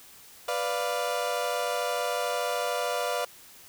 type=chord; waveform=30% pulse; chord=B diminished; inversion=none; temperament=equal; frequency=493.9 / 587.3 / 698.5 Hz; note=B4 / D5 / F5; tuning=0 / 0 / 0 cents; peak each=-29 dBFS; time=0.48-3.25 s; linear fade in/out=5 ms; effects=white hiss -51 dBFS RMS until 3.68 s